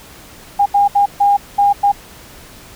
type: tone bursts at uneven times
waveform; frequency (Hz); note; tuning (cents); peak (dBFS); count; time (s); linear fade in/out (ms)
sine; 809; G#5; -46; -8; 6; 0.59-0.66 / 0.74-0.88 / 0.95-1.06 / 1.2-1.37 / 1.58-1.73 / 1.83-1.92; 10
effects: pink hiss -39 dBFS RMS until 2.75 s